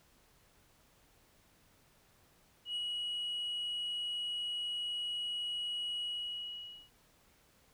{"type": "tone with ADSR envelope", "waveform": "sine", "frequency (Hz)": 2912, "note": "F#7", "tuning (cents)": -28, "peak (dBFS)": -31, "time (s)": [2.65, 6.9], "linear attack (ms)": 110, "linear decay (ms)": 29, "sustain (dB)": -2, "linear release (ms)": 880, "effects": ["tanh soft clip ceiling -33 dBFS", "pink hiss -67 dBFS RMS until 7.73 s"]}